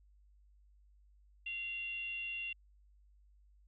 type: tone with frequency modulation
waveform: sine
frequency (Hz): 2757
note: F7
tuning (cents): -23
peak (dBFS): -38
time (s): 1.46-2.53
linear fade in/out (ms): 5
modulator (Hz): 684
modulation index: 0.29
effects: added 50 Hz sine -62 dBFS peak until 3.67 s